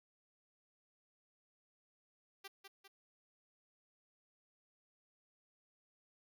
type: tone with echo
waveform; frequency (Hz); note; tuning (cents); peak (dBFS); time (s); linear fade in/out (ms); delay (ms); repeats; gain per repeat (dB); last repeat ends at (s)
5% pulse; 392; G4; 0; -36; 2.44-2.48; 10; 200; 2; -5; 2.88
effects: none